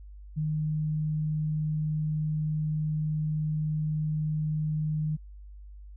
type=tone; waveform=sine; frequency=153.9 Hz; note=D#3; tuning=19 cents flat; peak=-26 dBFS; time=0.36-5.17 s; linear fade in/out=20 ms; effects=added 50 Hz sine -43 dBFS peak until 5.96 s